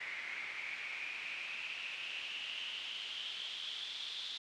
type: noise with band-pass filter sweep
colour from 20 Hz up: pink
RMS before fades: -43 dBFS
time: 0-4.38 s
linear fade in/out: 10 ms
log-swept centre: 2100 to 3600 Hz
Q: 7.3
effects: low-pass 7000 Hz 12 dB/octave